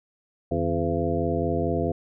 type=harmonic tone with a mistuned harmonic; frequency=84.6 Hz; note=E2; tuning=45 cents sharp; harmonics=1 / 2 / 3 / 4 / 5 / 6 / 8; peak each=-30 / -30 / -30 / -30 / -30 / -30 / -30 dBFS; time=0.51-1.92 s; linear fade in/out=5 ms; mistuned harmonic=2; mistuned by=-140 cents; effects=none